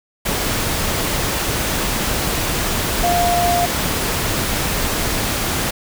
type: tone in noise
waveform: sine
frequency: 700 Hz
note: F5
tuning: 4 cents sharp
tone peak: -15 dBFS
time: 3.03-3.66 s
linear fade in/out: 10 ms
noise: pink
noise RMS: -20 dBFS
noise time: 0.25-5.71 s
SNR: +2 dB
effects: none